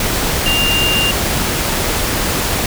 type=tone in noise; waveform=sine; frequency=2798 Hz; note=F7; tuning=3 cents sharp; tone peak=-14 dBFS; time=0.46-1.11 s; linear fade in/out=2 ms; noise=pink; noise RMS=-17 dBFS; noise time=0-2.66 s; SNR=0 dB; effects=none